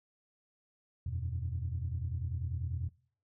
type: chord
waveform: sine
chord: E suspended second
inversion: none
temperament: equal with one note detuned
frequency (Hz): 82.41 / 92.5 / 122.83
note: E2 / F#2 / B2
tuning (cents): 0 / 0 / -9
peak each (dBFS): -36 / -38 / -38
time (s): 1.06-2.89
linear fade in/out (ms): 5
effects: noise-tail reverb RT60 0.5 s tail -22 dB re dry + tanh soft clip ceiling -26 dBFS